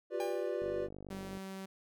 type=chord; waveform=triangle; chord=G dominant seventh; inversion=third; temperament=equal with one note detuned; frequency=354.9 / 392 / 493.9 / 587.3 Hz; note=F4 / G4 / B4 / D5; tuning=+28 / 0 / 0 / 0 cents; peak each=-37 dBFS; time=0.1-0.89 s; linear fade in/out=50 ms
type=tone with exponential decay; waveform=45% pulse; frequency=806 Hz; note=G5; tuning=48 cents sharp; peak=-37 dBFS; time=0.2-0.71 s; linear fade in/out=1 ms; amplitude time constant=110 ms
type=click train; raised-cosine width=2 ms; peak=-34 dBFS; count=38; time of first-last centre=0.62-1.372 s; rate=49.2 Hz
type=tone; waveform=sawtooth; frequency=192 Hz; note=G3; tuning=36 cents flat; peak=-38 dBFS; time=1.1-1.66 s; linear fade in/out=10 ms
effects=none